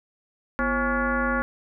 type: tone with frequency modulation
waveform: sine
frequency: 830.6 Hz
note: G#5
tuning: in tune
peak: -21 dBFS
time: 0.59-1.42 s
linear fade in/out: 0 ms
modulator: 293 Hz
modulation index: 2.9
effects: none